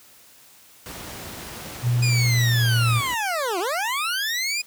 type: noise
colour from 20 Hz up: pink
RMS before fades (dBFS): -36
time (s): 0.86-3.14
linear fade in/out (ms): 0
type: tone with pitch glide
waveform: sine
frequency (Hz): 121.3 to 116.43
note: B2 to A#2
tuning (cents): -31 to -2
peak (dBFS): -17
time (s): 1.82-3.02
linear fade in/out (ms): 50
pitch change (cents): -71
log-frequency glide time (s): 2.27-2.71
type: linear two-way sweep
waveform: 20% pulse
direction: down then up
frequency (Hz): 2489 to 331.7 to 2489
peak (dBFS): -18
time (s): 2.02-4.62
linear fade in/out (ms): 10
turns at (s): 3.59
effects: white hiss -51 dBFS RMS until 4.66 s + high-pass 60 Hz 12 dB/octave